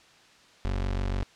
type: tone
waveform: 30% pulse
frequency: 47 Hz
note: F#1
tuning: 28 cents sharp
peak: -24 dBFS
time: 0.65-1.23 s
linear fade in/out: 0 ms
effects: white hiss -56 dBFS RMS until 1.35 s + low-pass 5000 Hz 12 dB/octave